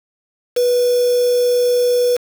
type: tone with quantisation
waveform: sine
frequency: 489.6 Hz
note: B4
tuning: 15 cents flat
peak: -12 dBFS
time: 0.56-2.17 s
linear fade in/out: 10 ms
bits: 4
effects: none